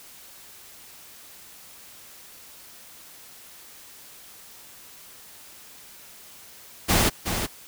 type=noise with echo; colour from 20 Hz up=pink; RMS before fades=-20 dBFS; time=6.88-7.1 s; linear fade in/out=20 ms; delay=370 ms; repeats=1; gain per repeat=-7 dB; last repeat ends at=7.47 s; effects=white hiss -47 dBFS RMS until 7.67 s